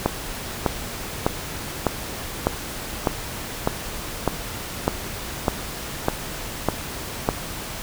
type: click train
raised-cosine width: 1 ms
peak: -3 dBFS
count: 13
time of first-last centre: 0.06-7.289 s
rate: 1.66 Hz
effects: pink hiss -32 dBFS RMS until 7.82 s

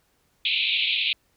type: band-pass noise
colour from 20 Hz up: pink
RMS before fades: -24 dBFS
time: 0.45-1.13 s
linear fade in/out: 2 ms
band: 2300 to 4000 Hz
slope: 96 dB/octave
effects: pink hiss -67 dBFS RMS until 1.36 s

